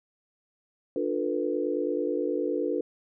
sine chord, B half-diminished seventh, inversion first, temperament just, 296.3 / 355.6 / 444.5 / 493.9 Hz, D4 / F4 / A4 / B4, +15 / +31 / +18 / 0 cents, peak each -31 dBFS, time 0.96-2.81 s, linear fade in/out 2 ms, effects none

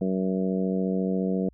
harmonic tone, 94.3 Hz, F#2, 33 cents sharp, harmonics 2 / 3 / 4 / 5 / 6 / 7, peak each -25 / -32 / -33 / -31 / -39 / -37 dBFS, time 0.01-1.49 s, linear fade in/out 5 ms, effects added 60 Hz sine -54 dBFS peak until 1.53 s

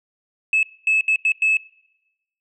sine tone bursts at uneven times, 2600 Hz, E7, 24 cents flat, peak -13 dBFS, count 5, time 0.53-0.63 / 0.87-1.01 / 1.08-1.16 / 1.25-1.32 / 1.42-1.57 s, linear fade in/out 2 ms, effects noise-tail reverb RT60 1.0 s tail -24 dB re dry + tanh soft clip ceiling -11 dBFS

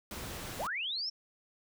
pink noise, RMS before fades -42 dBFS, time 0.11-0.67 s, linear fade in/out 2 ms
sine linear sweep, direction up, 430.9 to 5530 Hz, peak -33 dBFS, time 0.59-1.1 s, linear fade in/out 10 ms
effects none

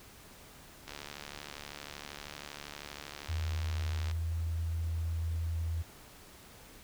click train, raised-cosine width 0.2 ms, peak -25 dBFS, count 236, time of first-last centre 0.88-4.112 s, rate 72.7 Hz
sine tone, 82.41 Hz, E2, in tune, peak -31 dBFS, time 3.28-5.83 s, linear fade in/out 20 ms
effects pink hiss -54 dBFS RMS until 6.83 s

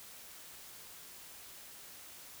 silence, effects white hiss -52 dBFS RMS until 2.4 s

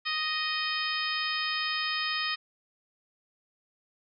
harmonic tone with a mistuned harmonic, 622.3 Hz, D#5, in tune, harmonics 2 / 3 / 4 / 5 / 6 / 7 / 8, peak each -35 / -34 / -35 / -36 / -38 / -39 / -36 dBFS, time 0.05-2.36 s, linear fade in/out 20 ms, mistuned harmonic 8, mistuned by +22 cents, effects none

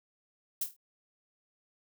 violet noise with echo, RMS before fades -31 dBFS, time 0.61-0.64 s, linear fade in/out 5 ms, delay 25 ms, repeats 5, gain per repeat -7 dB, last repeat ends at 0.765 s, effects none

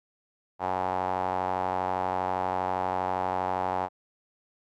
sawtooth tone with band-pass filter, 92.5 Hz, F#2, in tune, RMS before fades -29 dBFS, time 0.59-3.89 s, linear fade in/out 50 ms, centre 830 Hz, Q 4.1, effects none

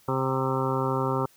harmonic tone with a mistuned harmonic, 132.2 Hz, C3, 18 cents sharp, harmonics 1 / 2 / 3 / 4 / 6 / 7 / 8 / 9 / 10, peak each -29 / -32 / -30 / -32 / -37 / -32 / -36 / -34 / -35 dBFS, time 0.08-1.26 s, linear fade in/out 5 ms, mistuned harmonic 6, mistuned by -24 cents, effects white hiss -59 dBFS RMS until 1.36 s

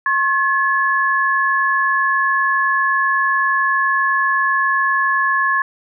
sine tone pair together, 1082 / 1709.6 Hz, C#6 / G#6, -42 / +50 cents, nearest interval minor sixth, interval 792 cents, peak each -17 / -16 dBFS, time 0.06-5.62 s, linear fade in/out 2 ms, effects none

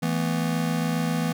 square chord, E suspended fourth, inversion none, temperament just, 164.81 / 219.8 / 247.2 Hz, E3 / A3 / B3, 0 / -2 / +2 cents, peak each -26 / -31 / -29 dBFS, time 0.02-1.33 s, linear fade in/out 10 ms, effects none

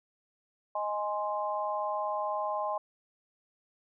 sine chord, Ab major, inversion second, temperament equal, 622.3 / 830.6 / 1046.5 Hz, Eb5 / Ab5 / C6, 0 / 0 / 0 cents, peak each -34 dBFS, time 0.75-2.78 s, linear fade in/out 5 ms, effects none

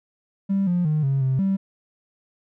triangle tone with pitch steps, 196 / 176.6 / 153.2 / 136.6 / 131.9 / 194 Hz, G3 / F3 / D#3 / C#3 / C3 / G3, 0 / +20 / -27 / -25 / +14 / -18 cents, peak -15 dBFS, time 0.49-1.57 s, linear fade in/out 20 ms, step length 180 ms, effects tanh soft clip ceiling -15 dBFS

